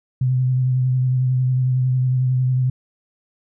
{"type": "tone with vibrato", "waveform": "sine", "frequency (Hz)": 128, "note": "C3", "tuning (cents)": -38, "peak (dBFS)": -15, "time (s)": [0.21, 2.7], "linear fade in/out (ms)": 5, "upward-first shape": "sine", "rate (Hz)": 11, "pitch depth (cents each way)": 24, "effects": []}